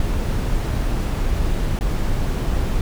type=noise with dropouts; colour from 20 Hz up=brown; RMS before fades=-20 dBFS; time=0-2.81 s; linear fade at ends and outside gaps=2 ms; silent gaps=1.79-1.809 s; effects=none